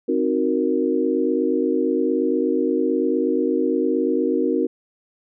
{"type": "chord", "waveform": "sine", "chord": "C half-diminished seventh", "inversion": "none", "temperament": "equal with one note detuned", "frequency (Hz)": [262.5, 311.1, 370, 466.2], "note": ["C4", "Eb4", "Gb4", "Bb4"], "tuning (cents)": [6, 0, 0, 0], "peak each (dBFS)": -23, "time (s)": [0.08, 4.67], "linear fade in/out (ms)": 10, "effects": []}